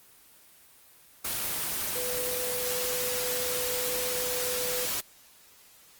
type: tone in noise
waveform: sine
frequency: 497.6 Hz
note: B4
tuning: 13 cents sharp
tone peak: -33 dBFS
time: 1.95-4.86 s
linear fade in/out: 10 ms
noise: white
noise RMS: -31 dBFS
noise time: 1.24-5.01 s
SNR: -5 dB
effects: white hiss -56 dBFS RMS until 5.99 s + Opus 24 kbps